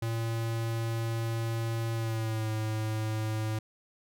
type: tone with pitch glide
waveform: square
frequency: 114.3 to 109.08 Hz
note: A#2 to A2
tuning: -34 to -15 cents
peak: -30 dBFS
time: 0.02-3.59 s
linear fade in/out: 5 ms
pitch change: -81 cents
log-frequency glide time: 1.94-2.5 s
effects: none